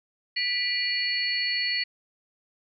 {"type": "tone cluster", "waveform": "sine", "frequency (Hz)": [1973, 2389, 2867, 4406], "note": ["B6", "D7", "F7", "C#8"], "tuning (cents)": [-2, 29, 45, -11], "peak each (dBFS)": [-29, -33, -35, -27], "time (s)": [0.36, 1.84], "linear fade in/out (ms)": 10, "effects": []}